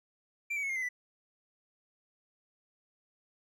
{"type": "tone with pitch steps", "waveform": "triangle", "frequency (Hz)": [2354, 2274, 2196, 2122, 2049, 1979.5], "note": ["D7", "C#7", "C#7", "C7", "C7", "B6"], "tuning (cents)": [3, 44, -17, 24, -37, 3], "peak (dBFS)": -30, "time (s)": [0.5, 0.89], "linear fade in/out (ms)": 10, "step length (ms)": 65, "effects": []}